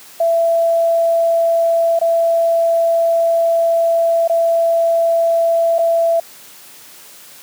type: tone with dropouts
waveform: sine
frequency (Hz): 668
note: E5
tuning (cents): +23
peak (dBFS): -11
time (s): 0.2-6.2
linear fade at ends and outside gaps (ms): 5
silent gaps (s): 1.991-2.013 / 4.277-4.296 / 5.784-5.789
effects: white hiss -40 dBFS RMS until 7.42 s + high-pass 150 Hz 12 dB/octave